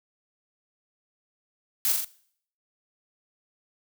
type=noise with echo; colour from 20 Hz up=blue; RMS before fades=-24 dBFS; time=1.85-1.92 s; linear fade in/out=0 ms; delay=42 ms; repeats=3; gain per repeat=-3 dB; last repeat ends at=2.046 s; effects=noise-tail reverb RT60 0.6 s tail -20 dB re dry